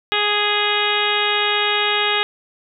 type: harmonic tone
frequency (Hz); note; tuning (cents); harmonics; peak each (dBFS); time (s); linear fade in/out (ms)
415.3; G#4; 0; 1 / 2 / 3 / 4 / 5 / 6 / 7 / 8 / 9; -25 / -25 / -25 / -25 / -25 / -25 / -25 / -25 / -25; 0.12-2.23; 0
effects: none